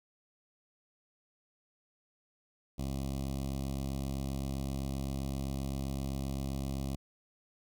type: tone with notch filter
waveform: 15% pulse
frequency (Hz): 67.7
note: C#2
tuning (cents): -40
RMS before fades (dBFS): -36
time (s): 2.78-6.96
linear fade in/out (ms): 10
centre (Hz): 1600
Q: 0.57
effects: none